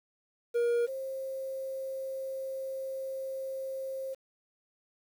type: tone pair in turn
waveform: triangle / sine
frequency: 474.4 / 532.5 Hz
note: A#4 / C5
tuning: +30 / +30 cents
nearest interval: major second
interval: 200 cents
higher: second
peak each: -23 / -34 dBFS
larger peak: first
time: 0.54-0.87 / 0.87-4.15 s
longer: second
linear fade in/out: 20 ms
effects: 9-bit